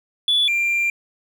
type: tone pair in turn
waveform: triangle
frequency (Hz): 3443 / 2378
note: A7 / D7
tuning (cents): -38 / +21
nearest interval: tritone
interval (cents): 641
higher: first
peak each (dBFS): -12 / -15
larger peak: first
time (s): 0.28-0.48 / 0.48-0.9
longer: second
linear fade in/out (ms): 2
effects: tanh soft clip ceiling -11 dBFS